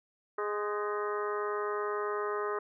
harmonic tone with a mistuned harmonic, 207.7 Hz, G#3, in tune, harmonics 2 / 3 / 4 / 5 / 6 / 7 / 8 / 9, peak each -33 / -43 / -45 / -39 / -37 / -45 / -51 / -46 dBFS, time 0.38-2.59 s, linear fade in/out 5 ms, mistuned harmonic 7, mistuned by +68 cents, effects none

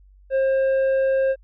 triangle tone with tanh clipping, 534 Hz, C5, 35 cents sharp, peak -18 dBFS, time 0.3-1.36 s, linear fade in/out 50 ms, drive 10 dB, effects added 48 Hz sine -48 dBFS peak until 1.43 s

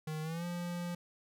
square tone with pitch glide, 155.56 to 174.61 Hz, D#3 to F3, 0 to 0 cents, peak -37 dBFS, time 0.07-0.95 s, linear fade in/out 5 ms, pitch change +200 cents, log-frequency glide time 0.22-0.45 s, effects none

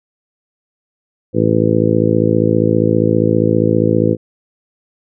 harmonic tone, 55 Hz, A1, in tune, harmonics 2 / 3 / 4 / 5 / 6 / 7 / 8 / 9, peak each -18 / -18 / -18 / -21 / -17 / -20 / -20 / -18 dBFS, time 1.33-4.17 s, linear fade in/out 50 ms, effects none

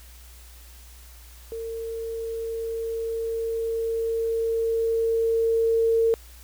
sine tone with level ramp, 454.8 Hz, A#4, 43 cents flat, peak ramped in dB -30 to -17 dBFS, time 1.52-6.14 s, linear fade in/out 0 ms, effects added 60 Hz sine -45 dBFS peak until 6.43 s + white hiss -51 dBFS RMS until 6.43 s

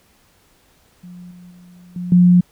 sine tone with level steps, 178 Hz, F3, 33 cents sharp, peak -34 / -38 / -41 / -23 / -7 dBFS, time 1.03-2.41 s, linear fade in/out 10 ms, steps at 1.31 / 1.51 / 1.96 / 2.12 s, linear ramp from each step 2 ms, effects pink hiss -56 dBFS RMS until 2.51 s

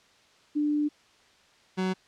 sine / 30% pulse tone pair in turn, 296.5 / 186.78 Hz, D4 / F#3, +17 / +17 cents, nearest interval minor sixth, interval 800 cents, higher first, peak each -23 dBFS, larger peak neither, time 0.55-0.89 / 1.77-1.94 s, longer first, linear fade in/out 20 ms, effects white hiss -60 dBFS RMS until 2.07 s + low-pass 5000 Hz 12 dB/octave

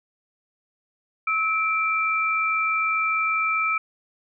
sine tone pair together, 1297.6 / 2349 Hz, E6 / D7, -28 / 0 cents, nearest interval minor seventh, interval 1028 cents, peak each -23 dBFS, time 1.27-3.78 s, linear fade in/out 5 ms, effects none

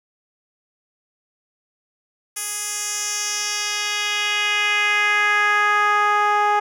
10% pulse tone with band-pass filter sweep, 415.3 Hz, G#4, in tune, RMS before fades -20 dBFS, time 2.36-6.6 s, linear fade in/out 10 ms, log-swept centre 10000 to 850 Hz, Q 1.8, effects none

